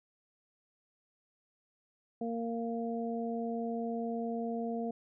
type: harmonic tone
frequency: 231.2 Hz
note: A#3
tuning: 14 cents flat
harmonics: 1 / 2 / 3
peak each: -35 / -38 / -40 dBFS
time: 2.21-4.91 s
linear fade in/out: 5 ms
effects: none